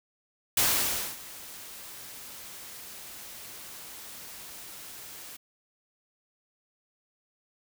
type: noise with ADSR envelope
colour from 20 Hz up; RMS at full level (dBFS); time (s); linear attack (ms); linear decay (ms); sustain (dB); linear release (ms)
white; -23; 0.57-5.37; 4; 590; -21; 12
effects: none